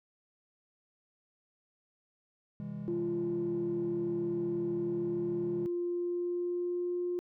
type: chord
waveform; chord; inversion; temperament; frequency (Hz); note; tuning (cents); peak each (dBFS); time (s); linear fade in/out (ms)
triangle; C augmented; none; just; 130.81 / 163.52 / 204.4; C3 / E3 / G#3; 0 / -14 / -27; -42 / -40 / -38; 2.6-5.66; 0
type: tone with pitch glide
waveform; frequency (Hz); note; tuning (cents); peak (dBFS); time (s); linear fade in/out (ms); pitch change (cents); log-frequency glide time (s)
sine; 345.1 to 354.2; F4 to F4; -21 to +24; -30; 2.88-7.19; 0; +45; 4.63-7
effects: tanh soft clip ceiling -24 dBFS